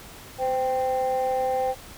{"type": "tone pair together", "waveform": "sine", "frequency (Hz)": [514.9, 784], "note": ["C5", "G5"], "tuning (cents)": [-28, 0], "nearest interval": "perfect fifth", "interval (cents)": 728, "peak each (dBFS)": -23, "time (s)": [0.38, 1.75], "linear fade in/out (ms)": 50, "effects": ["tanh soft clip ceiling -18 dBFS", "pink hiss -44 dBFS RMS until 1.97 s"]}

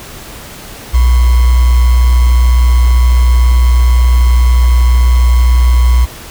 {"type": "tone with sample-and-hold", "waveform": "sine", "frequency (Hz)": 61, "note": "B1", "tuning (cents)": -21, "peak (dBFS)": -4, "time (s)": [0.93, 6.06], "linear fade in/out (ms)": 20, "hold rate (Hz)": 1050, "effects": ["pink hiss -30 dBFS RMS until 6.3 s"]}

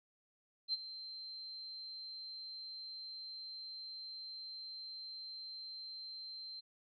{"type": "tone with ADSR envelope", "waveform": "sine", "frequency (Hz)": 4124, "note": "C8", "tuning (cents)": -26, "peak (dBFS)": -31, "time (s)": [0.68, 6.61], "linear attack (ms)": 53, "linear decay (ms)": 27, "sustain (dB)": -14, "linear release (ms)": 19, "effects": []}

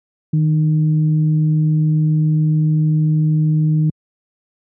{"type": "tone with frequency modulation", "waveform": "sine", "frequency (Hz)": 155.56, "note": "D#3", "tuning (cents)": 0, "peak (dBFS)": -11, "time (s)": [0.33, 3.9], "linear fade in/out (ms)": 5, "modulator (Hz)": 149, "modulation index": 0.39, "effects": ["high-pass 100 Hz 12 dB/octave"]}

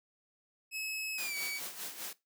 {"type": "tone with pitch glide", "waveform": "sawtooth", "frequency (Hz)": [2579, 2271], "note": ["E7", "C#7"], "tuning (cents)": [-39, 41], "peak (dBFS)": -33, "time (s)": [0.71, 1.61], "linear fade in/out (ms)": 50, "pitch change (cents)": -220, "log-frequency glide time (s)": [1.15, 1.36]}
{"type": "noise with tremolo", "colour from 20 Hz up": "white", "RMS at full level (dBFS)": -40, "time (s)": [1.18, 2.13], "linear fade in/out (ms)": 2, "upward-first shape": "sine", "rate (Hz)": 4.9, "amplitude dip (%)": 65}
{"effects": ["noise-tail reverb RT60 0.2 s tail -19 dB re dry", "high-pass 200 Hz 12 dB/octave"]}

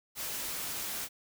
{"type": "noise", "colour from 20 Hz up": "white", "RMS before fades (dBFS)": -37, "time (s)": [0.15, 1.09], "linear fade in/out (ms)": 50, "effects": []}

